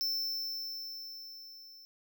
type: tone with level ramp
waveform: square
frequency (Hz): 5330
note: E8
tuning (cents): +18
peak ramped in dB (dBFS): -30 to -52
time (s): 0.01-1.85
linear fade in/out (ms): 0
effects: none